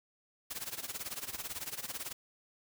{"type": "noise with tremolo", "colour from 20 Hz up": "white", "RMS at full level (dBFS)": -38, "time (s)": [0.5, 2.13], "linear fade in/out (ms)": 10, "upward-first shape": "sine", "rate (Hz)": 18, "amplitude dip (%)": 85, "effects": []}